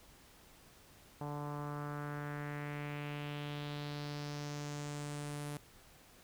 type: tone with low-pass filter sweep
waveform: sawtooth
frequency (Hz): 146.3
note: D3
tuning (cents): -6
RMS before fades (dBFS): -42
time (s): 1.21-5.57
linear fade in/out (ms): 0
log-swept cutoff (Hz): 900 to 11000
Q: 2.7
effects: pink hiss -61 dBFS RMS until 6.23 s